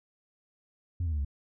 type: tone with pitch steps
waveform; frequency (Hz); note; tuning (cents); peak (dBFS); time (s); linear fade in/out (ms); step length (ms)
sine; 87.31 / 80.99 / 75.13 / 69.7; F2 / E2 / D2 / C#2; 0 / -30 / +40 / +10; -25; 1-1.248; 5; 62
effects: tanh soft clip ceiling -26 dBFS